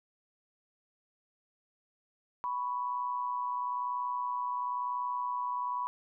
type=tone pair together; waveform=sine; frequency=987.7 / 1108.7 Hz; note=B5 / C#6; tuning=0 / 0 cents; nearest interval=major second; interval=200 cents; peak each=-32 / -38 dBFS; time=2.44-5.87 s; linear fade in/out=0 ms; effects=none